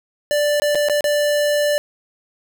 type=tone with dropouts; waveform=square; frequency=588 Hz; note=D5; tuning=2 cents sharp; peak=-16 dBFS; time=0.31-1.78 s; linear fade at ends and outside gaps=0 ms; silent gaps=0.599-0.62 / 0.748-0.754 / 0.886-0.897 / 1.008-1.042 s; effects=none